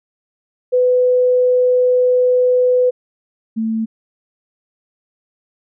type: tone pair in turn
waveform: sine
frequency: 500 / 222.7 Hz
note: B4 / A3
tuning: +21 / +21 cents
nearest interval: octave + major second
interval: 1400 cents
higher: first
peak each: -10 / -16 dBFS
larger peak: first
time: 0.72-2.91 / 3.56-3.86 s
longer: first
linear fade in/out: 20 ms
effects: none